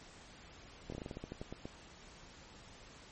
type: slowing click train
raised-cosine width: 2 ms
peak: -29 dBFS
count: 13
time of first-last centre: 0.9-1.655 s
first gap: 23 ms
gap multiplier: 1.17
effects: pink hiss -56 dBFS RMS until 3.11 s + MP3 32 kbps